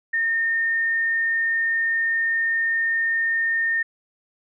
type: tone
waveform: sine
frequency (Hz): 1825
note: A#6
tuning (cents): -37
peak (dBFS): -19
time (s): 0.13-3.83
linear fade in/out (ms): 10
effects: none